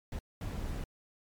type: noise bursts at uneven times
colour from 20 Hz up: brown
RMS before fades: -37 dBFS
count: 2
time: 0.12-0.19 / 0.41-0.84 s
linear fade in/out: 2 ms
effects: MP3 96 kbps